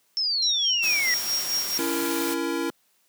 sine exponential sweep, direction down, 5420 to 1920 Hz, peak -22 dBFS, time 0.17-1.14 s, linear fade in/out 0 ms
sine tone with tremolo, 5588 Hz, F8, in tune, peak -22 dBFS, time 0.42-1.78 s, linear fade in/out 5 ms, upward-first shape sine, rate 4.6 Hz, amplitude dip 65%
white noise, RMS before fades -32 dBFS, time 0.82-2.35 s, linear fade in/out 20 ms
square chord, A# diminished, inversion first, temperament just, 279.7 / 335.6 / 466.2 Hz, C#4 / E4 / A#4, +16 / +31 / 0 cents, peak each -31 / -28 / -33 dBFS, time 1.79-2.7 s, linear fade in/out 0 ms
effects white hiss -66 dBFS RMS until 3.08 s + high-pass 150 Hz 12 dB/octave

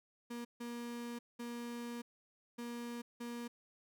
35% pulse tone bursts at uneven times, 237.8 Hz, A#3, 35 cents sharp, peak -40 dBFS, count 5, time 0.3-0.45 / 0.6-1.19 / 1.39-2.02 / 2.58-3.02 / 3.2-3.48 s, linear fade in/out 10 ms, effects none

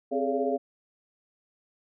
sine tone cluster, 262.8 / 411 / 427.3 / 567 / 687 Hz, C4 / G#4 / G#4 / C#5 / F5, +8 / -18 / +49 / +39 / -29 cents, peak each -31 dBFS, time 0.11-0.58 s, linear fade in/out 20 ms, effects none

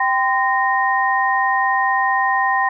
sine tone cluster, 783 / 1028 / 1852 Hz, G5 / C6 / A#6, -2 / -31 / -12 cents, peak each -19 dBFS, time 0-2.69 s, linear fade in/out 5 ms, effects none

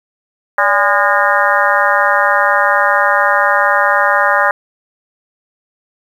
harmonic tone with a mistuned harmonic, 204.2 Hz, G#3, 29 cents flat, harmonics 3 / 4 / 5 / 6 / 7 / 8 / 9, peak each -17 / -17 / -17 / -17 / -17 / -17 / -17 dBFS, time 0.58-4.51 s, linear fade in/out 2 ms, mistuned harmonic 3, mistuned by -99 cents, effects 7-bit

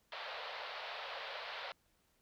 pink band-pass noise, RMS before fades -45 dBFS, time 0.12-1.72 s, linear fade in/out 2 ms, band 510 to 4400 Hz, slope 48 dB/octave, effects pink hiss -75 dBFS RMS until 2.21 s

